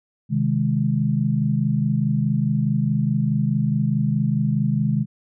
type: chord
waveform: sine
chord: Ab major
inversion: first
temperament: equal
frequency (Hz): 130.81 / 155.56 / 207.7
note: C3 / Eb3 / Ab3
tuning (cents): 0 / 0 / 0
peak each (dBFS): -22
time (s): 0.29-5.06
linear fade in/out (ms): 50
effects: none